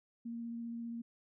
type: tone with vibrato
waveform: sine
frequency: 233.1 Hz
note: A#3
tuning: in tune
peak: -39 dBFS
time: 0.25-1.02 s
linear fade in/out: 10 ms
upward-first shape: triangle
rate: 15 Hz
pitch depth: 12 cents each way
effects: none